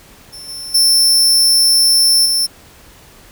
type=tone with level steps; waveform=sawtooth; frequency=5360 Hz; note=E8; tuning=28 cents sharp; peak=-28 / -23 / -6 / -10 dBFS; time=0.32-2.47 s; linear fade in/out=20 ms; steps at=0.48 / 0.74 / 2.25 s; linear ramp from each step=10 ms; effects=pink hiss -43 dBFS RMS until 3.31 s